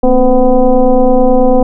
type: tone with frequency modulation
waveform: sine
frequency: 261.6 Hz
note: C4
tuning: in tune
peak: -4 dBFS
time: 0.03-1.63 s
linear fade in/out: 5 ms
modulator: 247 Hz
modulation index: 1.7
effects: none